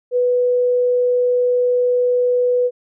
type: tone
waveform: sine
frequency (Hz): 493.6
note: B4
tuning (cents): -1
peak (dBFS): -13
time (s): 0.11-2.71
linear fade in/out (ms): 50
effects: none